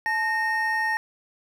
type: tone pair together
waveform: triangle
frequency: 870.7 / 1845 Hz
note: A5 / A#6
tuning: -18 / -18 cents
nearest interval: octave + minor second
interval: 1300 cents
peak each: -25 / -22 dBFS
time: 0.06-0.97 s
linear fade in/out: 0 ms
effects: none